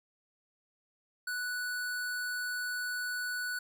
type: tone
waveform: square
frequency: 1480 Hz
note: F#6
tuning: in tune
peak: -34 dBFS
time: 1.27-3.59 s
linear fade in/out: 5 ms
effects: none